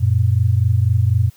sine tone pair together, 92.5 / 116.54 Hz, F#2 / A#2, 0 / 0 cents, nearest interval major third, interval 400 cents, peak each -15 dBFS, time 0-1.3 s, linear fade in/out 20 ms, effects white hiss -52 dBFS RMS until 1.36 s

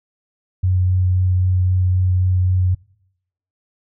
sine tone with vibrato, 91.8 Hz, F#2, 13 cents flat, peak -13 dBFS, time 0.63-2.75 s, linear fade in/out 10 ms, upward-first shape sine, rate 3.8 Hz, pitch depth 10 cents each way, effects noise-tail reverb RT60 0.8 s tail -24 dB re dry

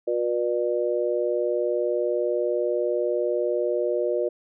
harmonic tone, 120 Hz, B2, 49 cents flat, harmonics 3 / 4 / 5, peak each -26 / -26 / -26 dBFS, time 0.07-4.29 s, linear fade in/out 10 ms, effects none

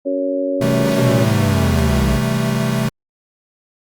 harmonic tone, 92.9 Hz, F#2, 7 cents sharp, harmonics 3 / 4 / 5 / 6, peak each -21 / -27 / -29 / -19 dBFS, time 0.05-1.25 s, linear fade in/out 20 ms
square chord, A minor seventh, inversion first, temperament equal, 130.81 / 164.81 / 196 / 220 Hz, C3 / E3 / G3 / A3, 0 / 0 / 0 / 0 cents, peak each -20 / -25 / -25 / -21 dBFS, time 0.61-2.89 s, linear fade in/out 5 ms
square linear sweep, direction down, 136.7 to 55.8 Hz, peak -17 dBFS, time 0.83-2.21 s, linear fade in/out 50 ms
effects Opus 24 kbps

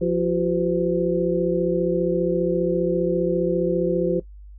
sine tone cluster, 175.6 / 344.8 / 379.7 / 510 Hz, F3 / F4 / F#4 / C5, +10 / -22 / +45 / -44 cents, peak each -24 dBFS, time 0.01-4.2 s, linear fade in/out 10 ms, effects noise-tail reverb RT60 0.1 s tail -18 dB re dry + added 50 Hz sine -39 dBFS peak until 4.58 s

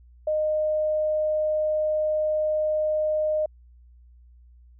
sine tone, 615 Hz, D#5, 20 cents flat, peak -21 dBFS, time 0.27-3.46 s, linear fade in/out 5 ms, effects added 60 Hz sine -49 dBFS peak until 4.79 s

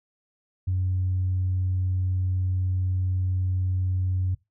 sine tone, 92.4 Hz, F#2, 2 cents flat, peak -21 dBFS, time 0.67-4.35 s, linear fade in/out 10 ms, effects noise-tail reverb RT60 0.2 s tail -21 dB re dry + tanh soft clip ceiling -18 dBFS

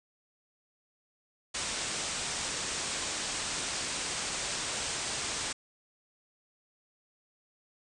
white low-pass noise, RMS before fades -35 dBFS, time 1.54-5.53 s, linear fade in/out 10 ms, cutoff 8900 Hz, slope 96 dB/octave, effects none

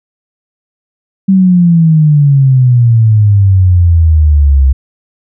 sine exponential sweep, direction down, 194.7 to 65.41 Hz, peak -3 dBFS, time 1.28-4.73 s, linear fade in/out 10 ms, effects none

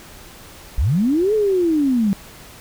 sine linear two-way sweep, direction up then down, 46.25 to 440 to 189.7 Hz, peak -14 dBFS, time 0.78-2.13 s, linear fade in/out 0 ms, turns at 1.34 s, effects pink hiss -41 dBFS RMS until 2.6 s

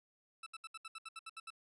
20% pulse tone bursts, 1318.5 Hz, E6, in tune, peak -40 dBFS, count 11, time 0.43-1.504 s, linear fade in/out 5 ms, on 34 ms, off 70 ms, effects resampled to 24000 Hz

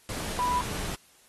sine tone in noise, 987.8 Hz, B5, in tune, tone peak -24 dBFS, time 0.39-0.61 s, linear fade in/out 0 ms, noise pink, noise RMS -35 dBFS, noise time 0.09-0.95 s, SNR +8 dB, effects white hiss -59 dBFS RMS until 1.28 s + AAC 32 kbps

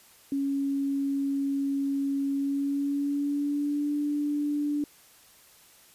sine tone with pitch glide, 277.2 to 292.7 Hz, C#4 to D4, 0 to -6 cents, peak -25 dBFS, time 0.32-4.84 s, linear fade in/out 2 ms, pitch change +94 cents, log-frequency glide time 2.33-3.94 s, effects white hiss -56 dBFS RMS until 5.94 s + resampled to 32000 Hz

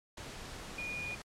sine tone in noise, 2443 Hz, D#7, 32 cents flat, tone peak -37 dBFS, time 0.78-1.15 s, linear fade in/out 5 ms, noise pink, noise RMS -45 dBFS, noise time 0.17-1.22 s, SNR +5 dB, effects low-pass 8000 Hz 12 dB/octave + MP3 96 kbps

